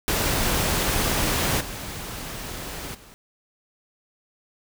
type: noise with level steps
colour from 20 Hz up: pink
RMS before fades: -23 / -34 / -48 dBFS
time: 0.08-3.14 s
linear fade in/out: 0 ms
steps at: 1.6 / 2.94 s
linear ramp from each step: 10 ms
effects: none